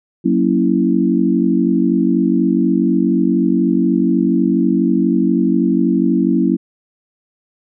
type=chord; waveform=sine; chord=F# dominant seventh; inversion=none; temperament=equal; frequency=185 / 233.1 / 277.2 / 329.6 Hz; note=F#3 / A#3 / C#4 / E4; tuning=0 / 0 / 0 / 0 cents; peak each=-17 dBFS; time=0.24-6.57 s; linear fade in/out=20 ms; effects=none